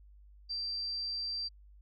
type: tone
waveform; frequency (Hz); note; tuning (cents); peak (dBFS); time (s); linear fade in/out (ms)
sine; 4699; D8; 0; -34; 0.49-1.49; 20
effects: added 50 Hz sine -54 dBFS peak until 1.81 s